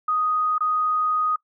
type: tone with dropouts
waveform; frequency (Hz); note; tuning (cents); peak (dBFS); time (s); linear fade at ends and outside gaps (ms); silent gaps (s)
sine; 1246; D#6; +2; -19; 0.08-1.36; 5; 0.582-0.606
effects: noise-tail reverb RT60 0.1 s tail -23 dB re dry